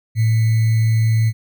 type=tone with sample-and-hold; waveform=sine; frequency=111.8 Hz; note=A2; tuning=28 cents sharp; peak=-12 dBFS; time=0.15-1.33 s; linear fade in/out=50 ms; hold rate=2100 Hz; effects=none